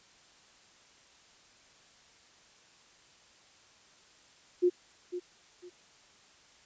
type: tone with echo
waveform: sine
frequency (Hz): 357.2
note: F4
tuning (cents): +39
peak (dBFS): -21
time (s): 4.62-4.7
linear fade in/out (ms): 20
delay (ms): 500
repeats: 2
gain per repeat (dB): -12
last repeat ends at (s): 5.7
effects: white hiss -60 dBFS RMS until 6.65 s + resampled to 16000 Hz